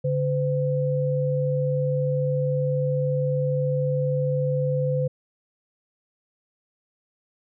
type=tone pair together; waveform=sine; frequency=142.7 / 509.5 Hz; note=D3 / C5; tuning=-49 / -46 cents; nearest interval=octave + minor seventh; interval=2203 cents; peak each=-23 / -24 dBFS; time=0.04-5.08 s; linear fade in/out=10 ms; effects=none